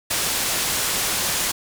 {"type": "low-pass noise", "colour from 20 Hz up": "white", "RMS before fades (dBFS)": -23, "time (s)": [0.1, 1.52], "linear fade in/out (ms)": 10, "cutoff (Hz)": 11000, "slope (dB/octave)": 12, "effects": []}